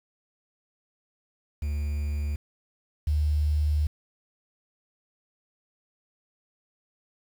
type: tone pair in turn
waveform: triangle / sine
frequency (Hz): 73.42 / 75.27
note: D2 / D2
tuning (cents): 0 / +43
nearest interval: unison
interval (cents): 43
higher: second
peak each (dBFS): -24 / -21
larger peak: second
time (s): 1.62-2.36 / 3.07-3.87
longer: second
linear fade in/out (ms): 5
effects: 8-bit